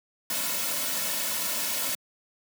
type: noise with comb filter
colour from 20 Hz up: white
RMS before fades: -29 dBFS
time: 0.3-1.95 s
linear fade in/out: 2 ms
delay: 2.5 ms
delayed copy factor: -0.7
effects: high-pass 200 Hz 12 dB/octave